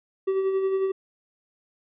triangle tone with tremolo, 384.4 Hz, G4, 34 cents flat, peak -18 dBFS, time 0.27-0.92 s, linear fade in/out 10 ms, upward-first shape sine, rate 11 Hz, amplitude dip 40%, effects resampled to 8000 Hz

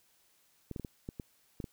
clicks, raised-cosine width 3 ms, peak -26 dBFS, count 8, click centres 0.713 / 0.762 / 0.797 / 0.848 / 1.089 / 1.198 / 1.602 / 1.642 s, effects white hiss -69 dBFS RMS until 1.72 s

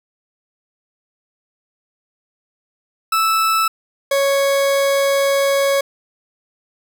40% pulse tone pair in turn, 1314 / 554.2 Hz, E6 / C#5, -6 / -1 cents, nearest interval octave + minor third, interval 1495 cents, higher first, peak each -13 dBFS, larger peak neither, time 3.12-3.68 / 4.11-5.81 s, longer second, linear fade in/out 5 ms, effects none

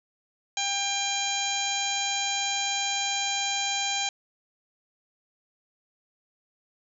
harmonic tone with a mistuned harmonic, 797 Hz, G5, 28 cents sharp, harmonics 1 / 2 / 3 / 4 / 5 / 6 / 7 / 8 / 9, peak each -32 / -40 / -33 / -32 / -33 / -42 / -41 / -33 / -38 dBFS, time 0.57-4.09 s, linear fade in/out 2 ms, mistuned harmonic 8, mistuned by +40 cents, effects none

